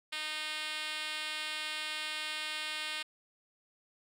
5% pulse tone with band-pass filter, 307.8 Hz, D#4, 19 cents flat, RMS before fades -38 dBFS, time 0.12-3.03 s, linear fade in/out 10 ms, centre 3700 Hz, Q 0.82, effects none

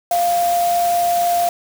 sine tone in noise, 697 Hz, F5, 4 cents flat, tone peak -14 dBFS, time 0.11-1.49 s, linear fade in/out 2 ms, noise white, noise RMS -28 dBFS, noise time 0.11-1.49 s, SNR +11 dB, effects none

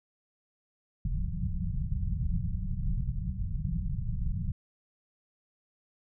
pink low-pass noise, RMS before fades -31 dBFS, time 1.05-4.52 s, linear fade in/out 5 ms, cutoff 190 Hz, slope 96 dB/octave, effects none

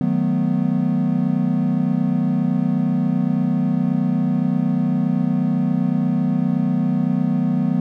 triangle chord, B dominant seventh, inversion first, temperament equal with one note detuned, 155.56 / 185 / 219 / 246.9 Hz, D#3 / F#3 / A3 / B3, 0 / 0 / -8 / 0 cents, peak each -21 / -19 / -22 / -19 dBFS, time 0.01-7.8 s, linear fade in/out 2 ms, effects none

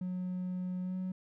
triangle tone with pitch glide, 182.3 to 185.38 Hz, F#3 to F#3, -25 to +4 cents, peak -31 dBFS, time 0.01-1.12 s, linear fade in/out 5 ms, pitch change +29 cents, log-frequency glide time 0.82-0.96 s, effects tanh soft clip ceiling -28 dBFS

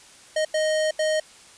square tone bursts at uneven times, 622.3 Hz, D#5, in tune, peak -21 dBFS, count 3, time 0.36-0.45 / 0.54-0.91 / 0.99-1.2 s, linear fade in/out 5 ms, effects white hiss -49 dBFS RMS until 1.57 s + resampled to 22050 Hz

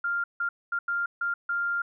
sine tone bursts at uneven times, 1396.9 Hz, F6, in tune, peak -25 dBFS, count 6, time 0.04-0.24 / 0.4-0.49 / 0.72-0.79 / 0.88-1.06 / 1.21-1.34 / 1.49-1.82 s, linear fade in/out 5 ms, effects none

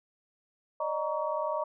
sine tone cluster, 577 / 617 / 938 / 1128 Hz, D5 / D#5 / A#5 / C#6, -31 / -15 / +11 / +30 cents, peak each -36 / -32 / -34 / -36 dBFS, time 0.8-1.64 s, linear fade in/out 5 ms, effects none

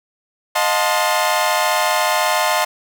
sawtooth chord, F dominant seventh, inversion third, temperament equal with one note detuned, 622.3 / 716.4 / 880 / 1046.5 Hz, Eb5 / F5 / A5 / C6, 0 / +44 / 0 / 0 cents, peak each -17 dBFS, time 0.55-2.65 s, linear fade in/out 10 ms, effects none

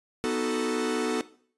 45% pulse chord, B dominant seventh, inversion none, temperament equal, 246.9 / 311.1 / 370 / 440 Hz, B3 / D#4 / F#4 / A4, 0 / 0 / 0 / 0 cents, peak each -31 / -34 / -32 / -29 dBFS, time 0.24-1.21 s, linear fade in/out 0 ms, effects noise-tail reverb RT60 0.5 s tail -17 dB re dry + resampled to 24000 Hz

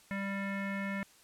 square tone with low-pass filter, 197.2 Hz, G3, 11 cents sharp, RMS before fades -36 dBFS, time 0.11-1.03 s, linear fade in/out 0 ms, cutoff 2000 Hz, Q 7.4, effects white hiss -61 dBFS RMS until 1.23 s + low-pass 11000 Hz 12 dB/octave

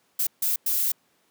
violet noise bursts at uneven times, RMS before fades -24 dBFS, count 3, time 0.19-0.27 / 0.42-0.56 / 0.66-0.92 s, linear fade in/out 5 ms, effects pink hiss -66 dBFS RMS until 1.3 s + high-pass 200 Hz 12 dB/octave

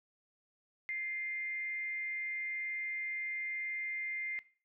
sine tone with frequency modulation, 2093 Hz, C7, in tune, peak -35 dBFS, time 0.89-4.39 s, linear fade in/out 0 ms, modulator 358 Hz, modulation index 0.21, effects noise-tail reverb RT60 0.4 s tail -19 dB re dry

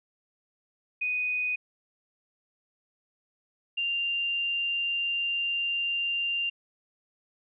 sine tone pair in turn, 2489 / 2787 Hz, D#7 / F7, 0 / -4 cents, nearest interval major second, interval 196 cents, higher second, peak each -26 dBFS, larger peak neither, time 1.01-1.56 / 3.77-6.5 s, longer second, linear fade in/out 10 ms, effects none

